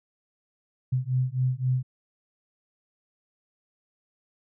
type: beating tone pair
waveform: sine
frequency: 126.3 / 130.1 Hz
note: B2 / C3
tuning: +39 / -9 cents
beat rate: 3.8 Hz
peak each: -26 dBFS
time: 0.92-1.83 s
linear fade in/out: 10 ms
effects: none